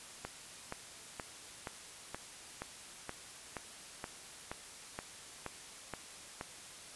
click train, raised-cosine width 0.5 ms, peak -24 dBFS, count 14, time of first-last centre 0.25-6.411 s, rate 2.11 Hz, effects white hiss -51 dBFS RMS until 6.95 s + resampled to 24000 Hz

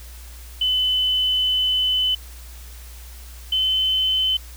sine tone pair in turn, 3020 / 3053 Hz, F#7 / G7, +35 / -46 cents, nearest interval unison, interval 19 cents, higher second, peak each -17 dBFS, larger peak neither, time 0.61-2.15 / 3.52-4.37 s, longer first, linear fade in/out 5 ms, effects added 60 Hz sine -37 dBFS peak until 4.56 s + white hiss -45 dBFS RMS until 4.56 s

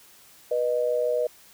sine tone pair together, 488.1 / 615 Hz, B4 / D#5, -20 / -20 cents, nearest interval major third, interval 400 cents, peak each -24 / -25 dBFS, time 0.51-1.27 s, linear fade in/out 5 ms, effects white hiss -53 dBFS RMS until 1.53 s

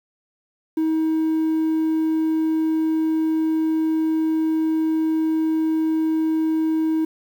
triangle tone, 317.6 Hz, D#4, 36 cents sharp, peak -15 dBFS, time 0.77-7.05 s, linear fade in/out 5 ms, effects tanh soft clip ceiling -11 dBFS + 8-bit

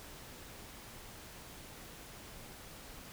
silence, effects pink hiss -51 dBFS RMS until 3.12 s

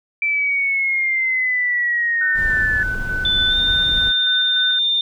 sine exponential sweep, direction down, 2335 to 1721 Hz, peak -16 dBFS, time 0.22-2.83 s, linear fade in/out 2 ms
sine tone with tremolo, 1505 Hz, F#6, 29 cents sharp, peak -20 dBFS, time 2.21-4.79 s, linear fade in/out 5 ms, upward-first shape square, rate 3.4 Hz, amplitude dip 40%
brown noise, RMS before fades -27 dBFS, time 2.34-4.13 s, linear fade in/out 50 ms
sine tone with pitch glide, 3515 to 3608 Hz, A7 to A7, -2 to +43 cents, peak -15 dBFS, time 3.25-5.01 s, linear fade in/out 2 ms, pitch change +45 cents, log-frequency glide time 3.48-3.56 s
effects none

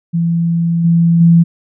sine tone with level steps, 168.3 Hz, E3, 36 cents sharp, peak -11 / -7 / -4 dBFS, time 0.13-1.44 s, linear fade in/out 20 ms, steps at 0.84 / 1.2 s, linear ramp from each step 10 ms, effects none

